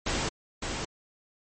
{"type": "noise with echo", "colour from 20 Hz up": "pink", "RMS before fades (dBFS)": -29, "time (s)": [0.06, 0.29], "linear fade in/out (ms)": 5, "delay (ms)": 560, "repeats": 1, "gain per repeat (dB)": -4, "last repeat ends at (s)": 0.85, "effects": ["MP3 32 kbps"]}